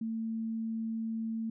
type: tone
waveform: sine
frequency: 224.4 Hz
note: A3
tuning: 34 cents sharp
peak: -32 dBFS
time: 0.01-1.5 s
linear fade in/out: 5 ms
effects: none